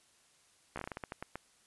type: slowing click train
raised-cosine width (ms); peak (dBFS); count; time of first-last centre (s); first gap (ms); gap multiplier
0.5; -24; 12; 0.76-1.356; 14; 1.25
effects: white hiss -67 dBFS RMS until 1.66 s + resampled to 24000 Hz